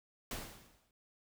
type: noise with exponential decay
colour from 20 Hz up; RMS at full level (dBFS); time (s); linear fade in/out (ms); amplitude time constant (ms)
pink; -39; 0.31-0.91; 2; 130
effects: none